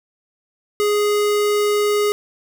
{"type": "tone", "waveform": "square", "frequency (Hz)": 415.3, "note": "G#4", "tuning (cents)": 0, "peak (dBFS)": -16, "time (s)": [0.8, 2.12], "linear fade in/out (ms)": 0, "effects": []}